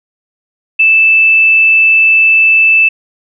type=tone; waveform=sine; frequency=2637 Hz; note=E7; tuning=in tune; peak=-4 dBFS; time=0.79-2.89 s; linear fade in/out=10 ms; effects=none